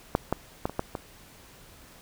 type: clicks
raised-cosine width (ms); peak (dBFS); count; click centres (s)
1; -7 / -10 / -12 / -22 / -12 / -17; 6; 0.151 / 0.326 / 0.655 / 0.696 / 0.794 / 0.952
effects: pink hiss -52 dBFS RMS until 2.01 s